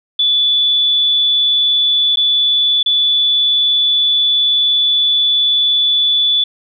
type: tone with dropouts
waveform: sine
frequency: 3461 Hz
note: A7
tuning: 29 cents flat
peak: -10 dBFS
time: 0.19-6.44 s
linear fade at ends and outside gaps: 5 ms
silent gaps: 2.159-2.171 / 2.83-2.86 s
effects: none